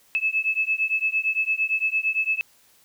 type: beating tone pair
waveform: sine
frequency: 2600 / 2608.8 Hz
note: E7 / E7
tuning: -24 / -19 cents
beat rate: 8.8 Hz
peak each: -24 dBFS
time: 0.15-2.41 s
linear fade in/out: 0 ms
effects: white hiss -58 dBFS RMS until 2.84 s